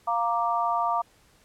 sine chord, Bb major, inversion second, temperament equal, 698.5 / 932.3 / 1174.7 Hz, F5 / Bb5 / D6, 0 / 0 / 0 cents, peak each -27 dBFS, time 0.07-1.02 s, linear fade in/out 10 ms, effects pink hiss -60 dBFS RMS until 1.44 s + low-pass 12000 Hz 12 dB/octave

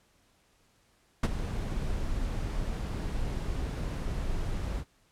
brown noise with ADSR envelope, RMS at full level -19 dBFS, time 1.23-4.85 s, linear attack 7 ms, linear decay 36 ms, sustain -13 dB, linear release 64 ms, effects pink hiss -67 dBFS RMS until 5.11 s + low-pass 11000 Hz 12 dB/octave

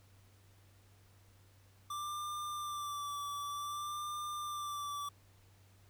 square tone with vibrato, 1175 Hz, D6, 1 cent sharp, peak -39 dBFS, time 1.9-5.09 s, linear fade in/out 5 ms, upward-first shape sine, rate 0.54 Hz, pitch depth 32 cents each way, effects added 97 Hz sine -62 dBFS peak until 5.89 s + pink hiss -68 dBFS RMS until 5.89 s

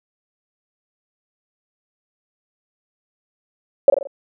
sine tone with echo, 556 Hz, C#5, 5 cents sharp, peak -4 dBFS, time 3.88-3.9 s, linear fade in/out 2 ms, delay 43 ms, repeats 4, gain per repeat -6 dB, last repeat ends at 4.072 s, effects none

